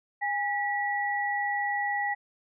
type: tone pair together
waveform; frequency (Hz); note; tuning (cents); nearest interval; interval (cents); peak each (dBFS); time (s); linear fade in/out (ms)
sine; 816.9 / 1941; G#5 / B6; -29 / -31; octave + minor third; 1498; -29 / -29; 0.21-2.15; 20
effects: none